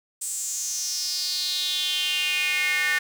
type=tone with high-pass filter sweep; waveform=square; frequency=164.81 Hz; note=E3; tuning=in tune; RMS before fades=-26 dBFS; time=0.21-2.99 s; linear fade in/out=10 ms; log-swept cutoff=8200 to 1800 Hz; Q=5.5; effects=none